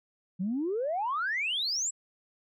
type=exponential sweep; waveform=sine; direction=up; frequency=173.7 to 7902 Hz; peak=-27 dBFS; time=0.39-1.91 s; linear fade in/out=20 ms; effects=tanh soft clip ceiling -23 dBFS